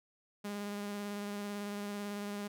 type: tone with vibrato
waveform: sawtooth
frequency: 204.3 Hz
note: G#3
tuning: 28 cents flat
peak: -34 dBFS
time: 0.44-2.48 s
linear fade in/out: 10 ms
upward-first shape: square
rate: 18 Hz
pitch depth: 13 cents each way
effects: none